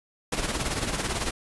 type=noise with tremolo; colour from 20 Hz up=pink; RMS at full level=-26 dBFS; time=0.32-1.31 s; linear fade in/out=5 ms; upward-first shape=sine; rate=18 Hz; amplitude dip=60%; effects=resampled to 24000 Hz